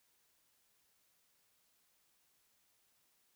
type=silence; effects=white hiss -75 dBFS RMS until 3.35 s